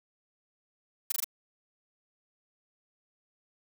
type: noise bursts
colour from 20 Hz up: blue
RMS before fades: -29 dBFS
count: 4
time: 1.1-1.244 s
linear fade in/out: 5 ms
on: 21 ms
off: 20 ms
effects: none